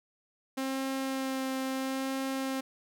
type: tone with vibrato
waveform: sawtooth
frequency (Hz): 265.6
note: C4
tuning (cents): +26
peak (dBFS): -27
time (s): 0.57-2.61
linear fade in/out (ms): 10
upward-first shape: sine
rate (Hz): 0.75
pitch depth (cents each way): 12
effects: none